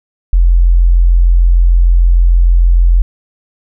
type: tone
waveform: sine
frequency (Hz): 43.31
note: F1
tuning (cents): -14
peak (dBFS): -4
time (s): 0.33-3.02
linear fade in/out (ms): 0
effects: none